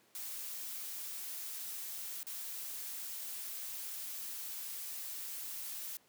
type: noise with dropouts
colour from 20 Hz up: blue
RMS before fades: -43 dBFS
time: 0.15-5.97 s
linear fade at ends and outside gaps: 1 ms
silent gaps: 2.231-2.268 s
effects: pink hiss -68 dBFS RMS until 6.08 s + high-pass 200 Hz 12 dB/octave

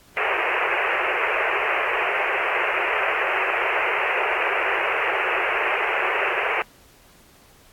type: band-pass noise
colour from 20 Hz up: white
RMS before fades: -23 dBFS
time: 0.17-6.62 s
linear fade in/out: 0 ms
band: 360 to 2700 Hz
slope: 96 dB/octave
effects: pink hiss -53 dBFS RMS until 7.72 s + AAC 64 kbps

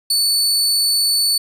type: tone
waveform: sawtooth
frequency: 4476 Hz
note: C#8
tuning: 16 cents sharp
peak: -11 dBFS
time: 0.1-1.38 s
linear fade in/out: 5 ms
effects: resampled to 32000 Hz + 8-bit

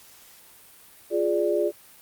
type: chord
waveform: sine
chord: D diminished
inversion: first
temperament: equal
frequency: 349.2 / 415.3 / 587.3 Hz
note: F4 / Ab4 / D5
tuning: 0 / 0 / 0 cents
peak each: -25 dBFS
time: 1.1-1.72 s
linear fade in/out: 50 ms
effects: white hiss -51 dBFS RMS until 2.01 s + Opus 48 kbps

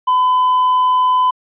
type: tone with tanh clipping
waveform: sine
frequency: 1009 Hz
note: B5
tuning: 37 cents sharp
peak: -11 dBFS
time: 0.07-1.31 s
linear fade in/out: 10 ms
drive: 2 dB
effects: resampled to 8000 Hz

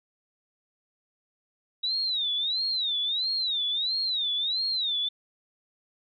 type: tone with vibrato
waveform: sine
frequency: 3823 Hz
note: A#7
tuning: 43 cents sharp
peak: -25 dBFS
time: 1.83-5.09 s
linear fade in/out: 10 ms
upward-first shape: sine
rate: 1.5 Hz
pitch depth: 190 cents each way
effects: none

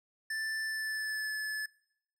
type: tone with pitch glide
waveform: square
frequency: 1764 to 1728.7 Hz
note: A6 to A6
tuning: +4 to -31 cents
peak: -34 dBFS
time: 0.3-1.66 s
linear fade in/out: 5 ms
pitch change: -35 cents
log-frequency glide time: 0.64-1.33 s
effects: noise-tail reverb RT60 0.7 s tail -22 dB re dry + low-pass 12000 Hz 12 dB/octave

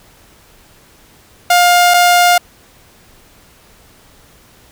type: tone pair in turn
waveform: sawtooth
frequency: 707 / 707 Hz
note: F5 / F5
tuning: +21 / +21 cents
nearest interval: unison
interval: 0 cents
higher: neither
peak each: -3 dBFS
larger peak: neither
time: 1.5-1.94 / 1.94-2.38 s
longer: neither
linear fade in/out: 5 ms
effects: pink hiss -46 dBFS RMS until 4.71 s

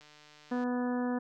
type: click train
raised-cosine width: 0.2 ms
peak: -38 dBFS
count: 95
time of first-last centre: 0.01-0.637 s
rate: 150 Hz
type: harmonic tone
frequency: 246.9 Hz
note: B3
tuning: in tune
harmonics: 1 / 2 / 3 / 4 / 5 / 6 / 7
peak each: -30 / -37 / -41 / -43 / -48 / -48 / -47 dBFS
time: 0.51-1.19 s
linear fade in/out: 10 ms
effects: none

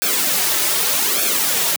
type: noise with flanger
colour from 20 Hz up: white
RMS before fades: -18 dBFS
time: 0.02-1.76 s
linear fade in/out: 0 ms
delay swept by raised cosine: 1 to 4.3 ms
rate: 0.83 Hz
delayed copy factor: -0.8
effects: high-pass 200 Hz 12 dB/octave

